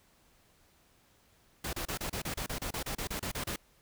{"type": "noise bursts", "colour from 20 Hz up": "pink", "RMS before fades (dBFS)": -36, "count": 16, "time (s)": [1.64, 3.561], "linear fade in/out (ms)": 5, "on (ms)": 91, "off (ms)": 31, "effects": ["pink hiss -66 dBFS RMS until 3.81 s"]}